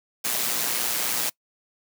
white noise with amplitude modulation, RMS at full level -23 dBFS, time 0.24-1.3 s, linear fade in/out 10 ms, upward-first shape sine, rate 120 Hz, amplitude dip 60%, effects noise-tail reverb RT60 0.1 s tail -24 dB re dry + high-pass 150 Hz 12 dB/octave

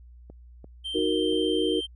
click train, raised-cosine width 2 ms, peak -31 dBFS, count 4, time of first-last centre 0.3-1.331 s, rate 2.91 Hz
triangle tone, 3136 Hz, G7, in tune, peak -29 dBFS, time 0.84-1.87 s, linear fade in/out 20 ms
sine chord, D# minor, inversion none, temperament equal, 311.1 / 370 / 466.2 Hz, D#4 / F#4 / A#4, 0 / 0 / 0 cents, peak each -27 dBFS, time 0.94-1.81 s, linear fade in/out 20 ms
effects added 60 Hz sine -46 dBFS peak until 1.95 s + resampled to 24000 Hz

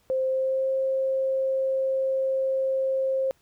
sine tone with pitch glide, 523.3 to 531.2 Hz, C5 to C5, 0 to +26 cents, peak -22 dBFS, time 0.1-3.31 s, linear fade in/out 0 ms, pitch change +26 cents, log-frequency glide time 0.26-0.7 s, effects pink hiss -65 dBFS RMS until 3.41 s

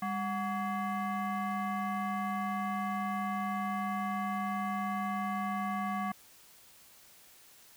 sine tone with frequency modulation, 201 Hz, G3, 44 cents sharp, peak -31 dBFS, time 0.02-6.12 s, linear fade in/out 5 ms, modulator 937 Hz, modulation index 1.3, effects white hiss -58 dBFS RMS until 7.76 s

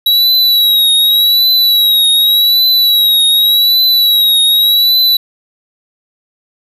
square tone with vibrato, 3876 Hz, B7, 33 cents flat, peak -7 dBFS, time 0.06-5.17 s, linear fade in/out 5 ms, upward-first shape triangle, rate 0.86 Hz, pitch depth 68 cents each way, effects none

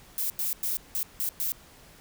violet noise bursts at uneven times, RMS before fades -29 dBFS, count 6, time 0.18-0.3 / 0.39-0.53 / 0.63-0.77 / 0.95-1.03 / 1.2-1.29 / 1.4-1.52 s, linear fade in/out 0 ms, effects pink hiss -53 dBFS RMS until 2 s

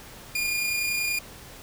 sawtooth tone with amplitude modulation, 2421 Hz, D#7, 48 cents flat, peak -20 dBFS, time 0.35-1.19 s, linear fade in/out 5 ms, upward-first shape sine, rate 30.4 Hz, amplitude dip 30%, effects pink hiss -45 dBFS RMS until 1.62 s

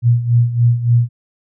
sine tone with tremolo, 119.2 Hz, A#2, 39 cents sharp, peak -7 dBFS, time 0.02-1.09 s, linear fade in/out 50 ms, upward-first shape sine, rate 3.5 Hz, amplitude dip 75%, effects none

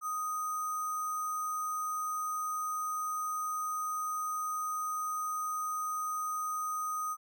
sine tone with sample-and-hold, 1244.5 Hz, D#6, in tune, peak -32 dBFS, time 0.01-7.17 s, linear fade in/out 50 ms, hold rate 7350 Hz, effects none

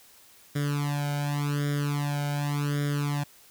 sawtooth tone with flanger, 144.8 Hz, D3, 24 cents flat, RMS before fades -28 dBFS, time 0.55-3.24 s, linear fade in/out 10 ms, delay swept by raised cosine 0.57 to 1.33 ms, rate 0.88 Hz, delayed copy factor +1, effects white hiss -55 dBFS RMS until 3.5 s

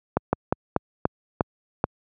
slowing click train, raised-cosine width 1 ms, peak -5 dBFS, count 7, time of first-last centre 0.17-1.841 s, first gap 160 ms, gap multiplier 1.22, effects high-pass 80 Hz 12 dB/octave

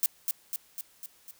violet noise with echo, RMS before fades -24 dBFS, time 0.03-0.06 s, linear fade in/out 0 ms, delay 250 ms, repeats 5, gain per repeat -4 dB, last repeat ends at 1.31 s, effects white hiss -61 dBFS RMS until 1.39 s

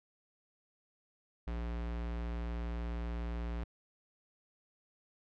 square tone, 58.27 Hz, A#1, in tune, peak -36 dBFS, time 1.47-3.64 s, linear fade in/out 5 ms, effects low-pass 3000 Hz 12 dB/octave + MP3 96 kbps

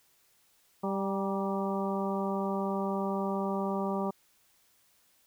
harmonic tone with a mistuned harmonic, 196 Hz, G3, in tune, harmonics 1 / 2 / 3 / 4 / 5 / 6, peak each -32 / -35 / -37 / -38 / -39 / -40 dBFS, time 0.83-4.11 s, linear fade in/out 10 ms, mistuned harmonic 5, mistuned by -41 cents, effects white hiss -67 dBFS RMS until 5.26 s

